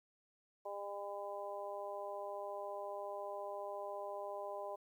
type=harmonic tone; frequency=201.6 Hz; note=G3; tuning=49 cents sharp; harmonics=2 / 3 / 4 / 5; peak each=-49 / -44 / -48 / -49 dBFS; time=0.65-4.76 s; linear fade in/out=10 ms; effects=12-bit